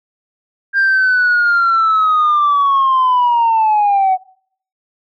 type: linear sweep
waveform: sine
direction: down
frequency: 1602 to 740 Hz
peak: -8 dBFS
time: 0.73-4.18 s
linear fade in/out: 50 ms
effects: noise-tail reverb RT60 0.6 s tail -25 dB re dry + tanh soft clip ceiling -7 dBFS